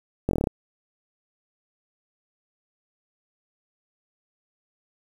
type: slowing click train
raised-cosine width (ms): 2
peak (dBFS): -9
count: 8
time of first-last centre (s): 0.29-0.472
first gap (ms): 21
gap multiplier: 1.07
effects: 7-bit

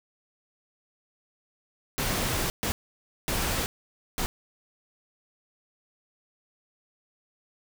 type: noise bursts at uneven times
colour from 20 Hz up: pink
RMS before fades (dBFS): -28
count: 4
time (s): 1.98-2.5 / 2.63-2.72 / 3.28-3.66 / 4.18-4.26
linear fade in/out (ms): 0
effects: none

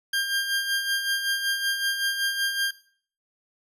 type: tone with tremolo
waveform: 20% pulse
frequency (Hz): 1600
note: G6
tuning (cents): +35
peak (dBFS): -17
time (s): 0.13-2.71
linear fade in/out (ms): 5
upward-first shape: sine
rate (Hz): 5.3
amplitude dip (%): 55
effects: noise-tail reverb RT60 0.5 s tail -17 dB re dry + resampled to 32000 Hz

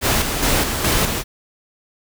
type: noise with tremolo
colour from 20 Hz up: pink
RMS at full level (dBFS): -17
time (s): 0.01-1.24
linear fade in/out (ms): 50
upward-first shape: square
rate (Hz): 2.4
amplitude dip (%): 45
effects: none

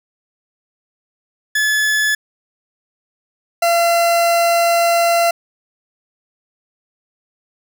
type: tone pair in turn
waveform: 40% pulse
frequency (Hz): 1718 / 681.8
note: A6 / F5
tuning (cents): -42 / -42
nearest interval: octave + major third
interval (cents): 1600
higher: first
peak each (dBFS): -13 / -11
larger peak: second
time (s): 1.55-2.15 / 3.62-5.31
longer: second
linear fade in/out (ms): 5
effects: none

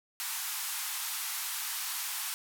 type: band-pass noise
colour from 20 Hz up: white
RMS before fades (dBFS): -36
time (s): 0.2-2.34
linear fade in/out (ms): 0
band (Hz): 810 to 16000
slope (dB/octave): 48
effects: none

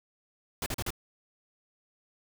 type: noise bursts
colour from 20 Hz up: pink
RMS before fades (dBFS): -33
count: 4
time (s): 0.62-0.905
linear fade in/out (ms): 2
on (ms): 42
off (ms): 39
effects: none

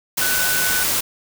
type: tone in noise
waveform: sine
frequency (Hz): 1495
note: F#6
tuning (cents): +17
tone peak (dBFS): -22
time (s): 0.21-0.84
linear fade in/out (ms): 10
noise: white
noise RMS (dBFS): -20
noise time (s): 0.17-1.01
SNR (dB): -5
effects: none

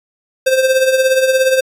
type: tone with tremolo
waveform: square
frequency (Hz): 523.3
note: C5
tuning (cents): 0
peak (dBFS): -8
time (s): 0.46-1.61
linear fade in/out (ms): 10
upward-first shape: triangle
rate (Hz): 17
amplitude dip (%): 65
effects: resampled to 32000 Hz

